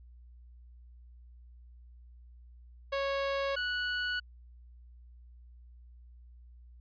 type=tone pair in turn; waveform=sawtooth; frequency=552 / 1473.7 Hz; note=C#5 / F#6; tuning=-7 / -7 cents; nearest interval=octave + perfect fourth; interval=1700 cents; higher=second; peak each=-26 / -27 dBFS; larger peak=first; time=2.92-3.56 / 3.56-4.2 s; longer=neither; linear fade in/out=10 ms; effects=added 60 Hz sine -51 dBFS peak until 6.8 s + resampled to 11025 Hz